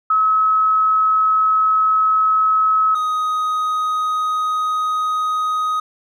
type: tone pair in turn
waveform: sine / triangle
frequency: 1286 / 1253 Hz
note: E6 / D#6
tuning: -43 / +12 cents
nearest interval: unison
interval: 45 cents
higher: first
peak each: -12 / -15 dBFS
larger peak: first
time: 0.1-2.95 / 2.95-5.8 s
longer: neither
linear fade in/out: 5 ms
effects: none